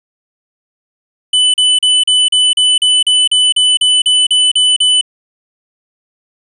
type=tone bursts; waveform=square; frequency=2999 Hz; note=F#7; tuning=23 cents sharp; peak=-8 dBFS; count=15; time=1.33-5.012 s; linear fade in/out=5 ms; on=210 ms; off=38 ms; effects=resampled to 24000 Hz